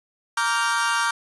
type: chord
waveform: 40% pulse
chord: G minor seventh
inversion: first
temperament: equal with one note detuned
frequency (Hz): 932.3 / 1159.8 / 1396.9 / 1568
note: Bb5 / D6 / F6 / G6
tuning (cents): 0 / -22 / 0 / 0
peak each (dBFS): -25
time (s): 0.37-1.11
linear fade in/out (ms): 5
effects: resampled to 24000 Hz